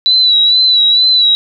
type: tone with vibrato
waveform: sine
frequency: 3951 Hz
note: B7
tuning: in tune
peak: -6 dBFS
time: 0.06-1.35 s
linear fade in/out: 0 ms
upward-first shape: sine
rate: 2.2 Hz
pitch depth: 49 cents each way
effects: none